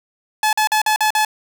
sawtooth tone bursts, 859 Hz, A5, 42 cents flat, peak -10 dBFS, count 6, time 0.43-1.249 s, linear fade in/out 2 ms, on 99 ms, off 45 ms, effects none

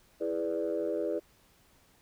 sine chord, E dominant seventh, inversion none, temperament equal with one note detuned, 329.6 / 415.3 / 495.3 / 587.3 Hz, E4 / G#4 / B4 / D5, 0 / 0 / +5 / 0 cents, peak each -34 dBFS, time 0.2-1.2 s, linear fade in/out 20 ms, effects tanh soft clip ceiling -22 dBFS + pink hiss -64 dBFS RMS until 2.01 s

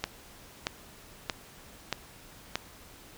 click train, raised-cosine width 0.2 ms, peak -11 dBFS, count 5, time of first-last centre 0.04-2.556 s, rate 1.59 Hz, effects pink hiss -52 dBFS RMS until 3.17 s

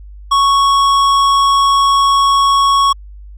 sine tone with hard clipping, 1108.7 Hz, C#6, in tune, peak -10 dBFS, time 0.31-2.93 s, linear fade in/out 10 ms, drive 12 dB, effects added 50 Hz sine -31 dBFS peak until 3.37 s

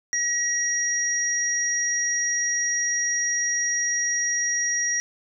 sine tone pair together, 1908 / 5718 Hz, A#6 / F8, +40 / +40 cents, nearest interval octave + perfect fifth, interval 1900 cents, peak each -26 / -23 dBFS, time 0.13-5 s, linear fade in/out 0 ms, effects none

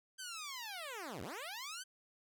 10% pulse linear two-way sweep, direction down then up, 1573 to 74.3 to 1573 Hz, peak -35 dBFS, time 0.18-1.84 s, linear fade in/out 20 ms, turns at 1.22 s, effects none

